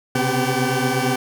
20% pulse tone cluster, 127.2 / 135.7 / 250 / 392.4 / 764 Hz, C3 / C#3 / B3 / G4 / G5, -48 / -36 / +21 / +2 / -45 cents, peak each -20 dBFS, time 0.15-1.16 s, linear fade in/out 5 ms, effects none

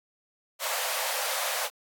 pink high-pass noise, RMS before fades -30 dBFS, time 0.59-1.7 s, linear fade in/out 50 ms, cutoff 500 Hz, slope 96 dB/octave, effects AAC 64 kbps

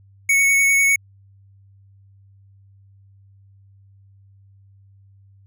square tone with vibrato, 2217 Hz, C#7, in tune, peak -14 dBFS, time 0.29-0.96 s, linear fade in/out 5 ms, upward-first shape triangle, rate 10 Hz, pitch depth 16 cents each way, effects added 98 Hz sine -48 dBFS peak until 5.46 s

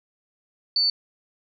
sine tone, 4500 Hz, C#8, 25 cents sharp, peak -18 dBFS, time 0.76-0.9 s, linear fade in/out 2 ms, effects none

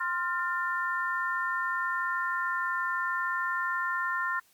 sine chord, F major, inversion second, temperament equal with one note detuned, 1046.5 / 1396.9 / 1800.1 Hz, C6 / F6 / A6, 0 / 0 / +39 cents, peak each -32 dBFS, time 0-4.4 s, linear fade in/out 10 ms, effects white hiss -64 dBFS RMS until 4.53 s + Opus 48 kbps

